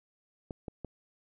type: clicks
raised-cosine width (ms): 2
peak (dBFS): -25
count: 3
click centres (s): 0.508 / 0.682 / 0.847
effects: none